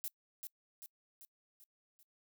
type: noise with echo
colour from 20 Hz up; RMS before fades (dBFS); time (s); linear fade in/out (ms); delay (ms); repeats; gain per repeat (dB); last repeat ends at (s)
violet; -40; 0.04-0.08; 0; 390; 5; -5; 2.03
effects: noise-tail reverb RT60 0.1 s tail -25 dB re dry